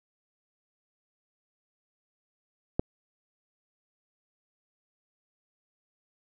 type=click; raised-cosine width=2 ms; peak=-11 dBFS; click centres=2.795 s; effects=none